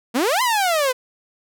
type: exponential two-way sweep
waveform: sawtooth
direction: up then down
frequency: 220 to 1044 to 493.5 Hz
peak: -13 dBFS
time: 0.14-0.93 s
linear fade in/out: 20 ms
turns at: 0.42 s
effects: none